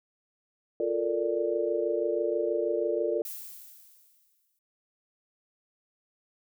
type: chord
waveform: sine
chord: Bb major seventh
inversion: second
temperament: equal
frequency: 349.2 / 440 / 466.2 / 587.3 Hz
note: F4 / A4 / Bb4 / D5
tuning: 0 / 0 / 0 / 0 cents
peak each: -31 dBFS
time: 0.8-3.22 s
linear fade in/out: 2 ms
type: noise with exponential decay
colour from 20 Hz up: violet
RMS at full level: -37 dBFS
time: 3.25-4.59 s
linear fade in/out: 2 ms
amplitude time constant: 290 ms
effects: none